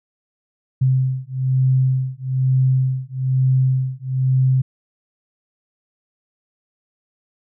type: beating tone pair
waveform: sine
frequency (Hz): 130 / 131.1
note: C3 / C3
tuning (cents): -11 / +4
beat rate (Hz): 1.1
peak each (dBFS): -18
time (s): 0.81-4.62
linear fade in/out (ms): 10
effects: none